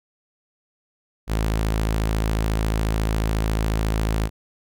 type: tone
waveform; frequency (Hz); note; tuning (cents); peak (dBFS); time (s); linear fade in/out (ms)
sawtooth; 54.1; A1; -29; -16; 1.27-4.3; 50
effects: none